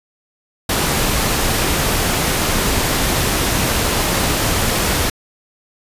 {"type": "noise", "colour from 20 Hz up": "pink", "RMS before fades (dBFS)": -17, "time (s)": [0.69, 5.1], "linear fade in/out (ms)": 5, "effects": ["resampled to 32000 Hz"]}